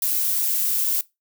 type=noise; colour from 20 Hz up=violet; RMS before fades=-22 dBFS; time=0.02-1.01 s; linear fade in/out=2 ms; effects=noise-tail reverb RT60 0.2 s tail -20 dB re dry